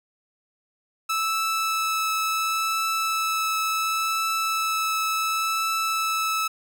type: tone with vibrato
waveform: sawtooth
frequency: 1310 Hz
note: E6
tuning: 11 cents flat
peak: -19 dBFS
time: 1.09-6.48 s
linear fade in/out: 10 ms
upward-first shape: triangle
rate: 0.7 Hz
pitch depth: 9 cents each way
effects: none